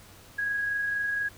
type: tone with amplitude modulation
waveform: sine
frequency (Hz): 1654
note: G#6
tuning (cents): -8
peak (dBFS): -25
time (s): 0.38-1.29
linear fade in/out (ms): 10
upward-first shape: sine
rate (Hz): 24.2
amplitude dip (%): 25
effects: added 96 Hz sine -56 dBFS peak until 1.37 s + pink hiss -52 dBFS RMS until 1.37 s